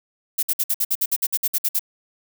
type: noise bursts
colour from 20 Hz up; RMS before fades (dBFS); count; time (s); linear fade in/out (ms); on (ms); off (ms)
violet; -20; 14; 0.38-1.794; 10; 49; 56
effects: none